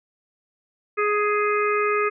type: harmonic tone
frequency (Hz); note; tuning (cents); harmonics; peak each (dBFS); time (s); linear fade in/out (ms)
416.8; G#4; +6; 1 / 3 / 4 / 5 / 6; -22 / -23 / -32 / -29 / -30; 0.97-2.1; 20
effects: none